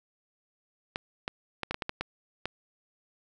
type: clicks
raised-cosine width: 0.3 ms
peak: -15 dBFS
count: 9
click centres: 0.959 / 1.279 / 1.633 / 1.71 / 1.744 / 1.822 / 1.894 / 2.01 / 2.456 s
effects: none